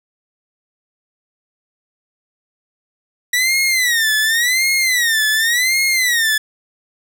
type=tone with vibrato; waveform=sawtooth; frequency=1929 Hz; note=B6; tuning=41 cents flat; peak=-10 dBFS; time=3.33-6.38 s; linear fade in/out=5 ms; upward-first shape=sine; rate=0.9 Hz; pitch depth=190 cents each way; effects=none